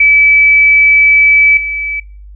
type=tone with level steps; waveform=sine; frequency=2300 Hz; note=D7; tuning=37 cents flat; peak=-4 / -15 dBFS; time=0-2 s; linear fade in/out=5 ms; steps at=1.57 s; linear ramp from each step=2 ms; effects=noise-tail reverb RT60 0.4 s tail -23 dB re dry + added 50 Hz sine -30 dBFS peak until 2.35 s